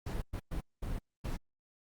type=noise bursts at uneven times; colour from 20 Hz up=brown; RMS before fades=-36 dBFS; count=5; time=0.06-0.22 / 0.33-0.4 / 0.51-0.61 / 0.82-0.99 / 1.24-1.37 s; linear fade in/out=10 ms; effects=Opus 48 kbps